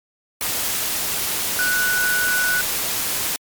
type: tone in noise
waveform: sine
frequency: 1480 Hz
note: F#6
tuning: in tune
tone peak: -18 dBFS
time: 1.59-2.61 s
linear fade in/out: 0 ms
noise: white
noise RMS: -23 dBFS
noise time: 0.41-3.36 s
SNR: +2 dB
effects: MP3 96 kbps